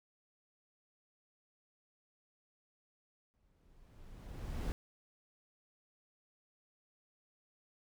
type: noise with exponential growth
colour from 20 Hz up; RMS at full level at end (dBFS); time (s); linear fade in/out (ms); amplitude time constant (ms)
brown; -35; 3.34-4.72; 0; 300
effects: none